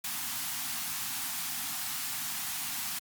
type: band-stop noise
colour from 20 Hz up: white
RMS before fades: -35 dBFS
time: 0.04-2.99 s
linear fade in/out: 5 ms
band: 300 to 690 Hz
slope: 96 dB/octave
effects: high-pass 100 Hz 12 dB/octave + Opus 48 kbps